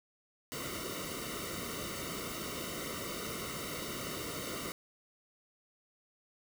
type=noise with comb filter; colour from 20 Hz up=pink; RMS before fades=-40 dBFS; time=0.52-4.72 s; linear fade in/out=0 ms; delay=1.2 ms; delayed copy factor=-0.95; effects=none